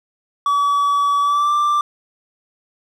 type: tone with pitch glide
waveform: triangle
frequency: 1142 to 1179.5 Hz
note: D6 to D6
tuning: -49 to +7 cents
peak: -12 dBFS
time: 0.46-1.81 s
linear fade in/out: 2 ms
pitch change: +56 cents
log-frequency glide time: 1.21-1.53 s
effects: none